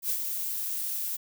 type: noise with ADSR envelope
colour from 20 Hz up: violet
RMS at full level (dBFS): -27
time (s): 0.02-1.17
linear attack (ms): 79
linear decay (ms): 70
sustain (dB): -5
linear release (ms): 15
effects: none